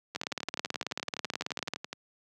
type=two click trains; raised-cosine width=0.2 ms; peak=-19 / -14 dBFS; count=22 / 30; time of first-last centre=0.15-1.93 / 0.16-1.736 s; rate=11.8 / 18.4 Hz; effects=high-pass 150 Hz 12 dB/octave